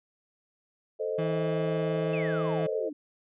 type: chord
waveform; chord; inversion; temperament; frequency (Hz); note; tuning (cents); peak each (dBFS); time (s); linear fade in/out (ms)
sine; A diminished; none; equal; 440 / 523.3 / 622.3; A4 / C5 / Eb5; 0 / 0 / 0; -31 / -33 / -34; 0.99-2.9; 20
type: tone with vibrato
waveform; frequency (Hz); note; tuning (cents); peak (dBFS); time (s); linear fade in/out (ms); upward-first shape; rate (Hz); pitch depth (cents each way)
35% pulse; 162.1; E3; -29; -28; 1.18-2.67; 10; triangle; 18; 11
type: exponential sweep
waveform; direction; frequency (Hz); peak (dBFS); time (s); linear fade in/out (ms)
sine; down; 2708 to 280; -36; 2.13-2.93; 5
effects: resampled to 8000 Hz